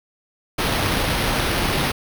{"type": "noise with sample-and-hold", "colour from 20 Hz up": "pink", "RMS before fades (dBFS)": -21, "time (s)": [0.58, 1.92], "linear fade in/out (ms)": 10, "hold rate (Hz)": 7350, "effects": []}